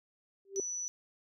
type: tone with exponential growth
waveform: sine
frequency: 392 Hz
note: G4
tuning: in tune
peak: -27 dBFS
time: 0.45-0.6 s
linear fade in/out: 2 ms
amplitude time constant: 32 ms
type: tone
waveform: sine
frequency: 5940 Hz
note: F#8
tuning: 6 cents sharp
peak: -35 dBFS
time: 0.56-0.88 s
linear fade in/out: 0 ms
effects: none